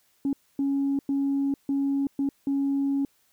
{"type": "tone bursts at uneven times", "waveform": "sine", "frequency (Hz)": 277.2, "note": "C#4", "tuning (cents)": 0, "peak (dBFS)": -21, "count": 6, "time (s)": [[0.25, 0.33], [0.59, 0.99], [1.09, 1.54], [1.69, 2.07], [2.19, 2.29], [2.47, 3.05]], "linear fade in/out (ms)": 2, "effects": ["tanh soft clip ceiling -19 dBFS", "white hiss -66 dBFS RMS until 3.32 s"]}